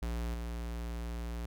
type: tone with level steps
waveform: square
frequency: 58.27 Hz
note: A#1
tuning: in tune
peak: -34 / -37 dBFS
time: 0.02-1.46 s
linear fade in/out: 5 ms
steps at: 0.34 s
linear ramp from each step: 5 ms
effects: none